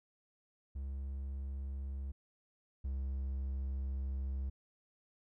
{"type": "tone pair in turn", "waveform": "triangle", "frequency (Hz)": [68, 66.91], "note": ["C#2", "C2"], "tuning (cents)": [-33, 39], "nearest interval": "unison", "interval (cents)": 28, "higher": "first", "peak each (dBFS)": [-36, -33], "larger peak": "second", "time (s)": [[0.75, 2.12], [2.84, 4.5]], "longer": "second", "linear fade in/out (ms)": 10, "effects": []}